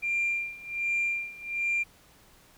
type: tone with tremolo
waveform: sine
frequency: 2384 Hz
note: D7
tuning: 25 cents sharp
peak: -23 dBFS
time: 0.02-1.84 s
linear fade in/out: 20 ms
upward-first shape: sine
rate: 1.3 Hz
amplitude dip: 90%
effects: tanh soft clip ceiling -21 dBFS + pink hiss -58 dBFS RMS until 2.57 s